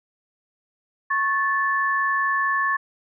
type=tone pair together; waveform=sine; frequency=1100 / 1744.6 Hz; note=C#6 / A6; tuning=-14 / -15 cents; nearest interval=minor sixth; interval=799 cents; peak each=-22 / -22 dBFS; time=1.1-2.77 s; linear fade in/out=10 ms; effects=none